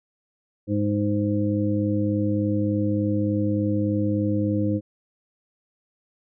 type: harmonic tone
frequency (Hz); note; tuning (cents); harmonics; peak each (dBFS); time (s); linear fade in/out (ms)
103.4; G#2; -7; 1 / 2 / 3 / 5; -25 / -26 / -24 / -30; 0.67-4.81; 50
effects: none